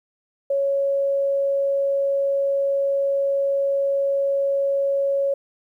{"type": "tone", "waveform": "sine", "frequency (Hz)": 554.4, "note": "C#5", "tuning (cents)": 0, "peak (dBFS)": -18, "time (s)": [0.5, 5.34], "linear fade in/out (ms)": 5, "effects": ["10-bit"]}